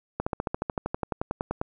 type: slowing click train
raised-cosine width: 1 ms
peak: -13 dBFS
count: 18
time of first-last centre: 0.2-1.615 s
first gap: 65 ms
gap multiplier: 1.03
effects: none